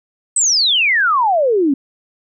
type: exponential sweep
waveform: sine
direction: down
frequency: 8340 to 261.6 Hz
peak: -11 dBFS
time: 0.36-1.74 s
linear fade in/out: 5 ms
effects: none